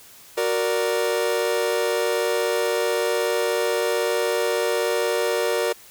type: chord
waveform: 40% pulse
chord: Gb augmented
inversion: none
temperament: equal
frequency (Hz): 370 / 466.2 / 587.3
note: Gb4 / Bb4 / D5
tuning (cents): 0 / 0 / 0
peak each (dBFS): -26 / -22 / -25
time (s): 0.37-5.73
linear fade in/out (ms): 10
effects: white hiss -47 dBFS RMS until 5.9 s